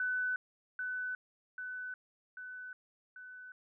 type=tone with echo; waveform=sine; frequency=1501 Hz; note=F#6; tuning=24 cents sharp; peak=-31 dBFS; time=0-0.36 s; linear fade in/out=2 ms; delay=790 ms; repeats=4; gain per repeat=-4 dB; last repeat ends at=3.52 s; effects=none